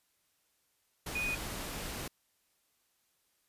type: tone in noise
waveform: sine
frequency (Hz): 2476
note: D#7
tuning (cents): -9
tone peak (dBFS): -32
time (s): 1.15-1.35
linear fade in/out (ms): 5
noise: pink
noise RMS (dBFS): -40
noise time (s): 1.06-2.08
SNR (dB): +5
effects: white hiss -75 dBFS RMS until 3.48 s + resampled to 32000 Hz